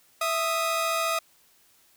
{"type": "tone pair together", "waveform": "sawtooth", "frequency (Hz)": [659.3, 1244.6], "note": ["E5", "D#6"], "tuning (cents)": [0, 0], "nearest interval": "major seventh", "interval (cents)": 1100, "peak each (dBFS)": [-24, -23], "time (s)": [0.21, 1.19], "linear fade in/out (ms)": 5, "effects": ["white hiss -61 dBFS RMS until 1.96 s"]}